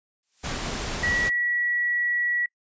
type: noise with exponential growth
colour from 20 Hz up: blue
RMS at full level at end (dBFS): -37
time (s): 0.23-0.52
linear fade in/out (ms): 1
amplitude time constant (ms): 63
type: noise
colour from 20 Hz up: pink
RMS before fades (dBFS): -30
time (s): 0.43-1.3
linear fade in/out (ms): 20
type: tone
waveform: sine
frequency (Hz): 1933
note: B6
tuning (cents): -38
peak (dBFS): -22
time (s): 1.03-2.46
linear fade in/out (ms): 5
effects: noise-tail reverb RT60 0.1 s tail -25 dB re dry + resampled to 16000 Hz